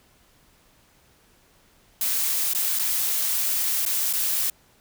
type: noise with dropouts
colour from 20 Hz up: blue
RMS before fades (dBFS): -24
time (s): 2.01-4.5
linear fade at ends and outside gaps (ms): 2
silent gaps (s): 2.535-2.548 / 2.789-2.794 / 3.852-3.861 / 4.129-4.135
effects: pink hiss -59 dBFS RMS until 4.8 s